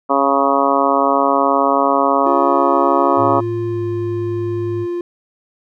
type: harmonic tone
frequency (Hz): 138.59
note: C#3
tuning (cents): 0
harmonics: 2 / 3 / 4 / 5 / 6 / 7 / 8 / 9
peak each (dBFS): -20 / -22 / -19 / -19 / -24 / -19 / -18 / -22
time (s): 0.09-3.41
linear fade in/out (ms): 20
type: tone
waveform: triangle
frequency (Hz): 349.2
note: F4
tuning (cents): 0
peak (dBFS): -17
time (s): 2.26-5.01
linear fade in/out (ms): 2
type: tone with pitch glide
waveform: sine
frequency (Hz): 110 to 106.13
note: A2 to G#2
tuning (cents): 0 to +38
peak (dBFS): -23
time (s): 3.16-4.87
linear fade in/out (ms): 50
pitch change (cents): -62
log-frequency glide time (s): 3.7-3.82
effects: none